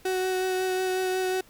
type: tone with vibrato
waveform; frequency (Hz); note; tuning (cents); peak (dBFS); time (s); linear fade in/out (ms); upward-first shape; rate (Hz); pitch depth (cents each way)
35% pulse; 372.5; F#4; +12; -23; 0.05-1.41; 5; sine; 5.5; 12
effects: pink hiss -56 dBFS RMS until 1.49 s